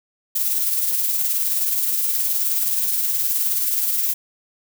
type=noise with tremolo; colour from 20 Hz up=violet; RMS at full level=-19 dBFS; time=0.35-4.14 s; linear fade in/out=10 ms; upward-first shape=triangle; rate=19 Hz; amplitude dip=40%; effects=none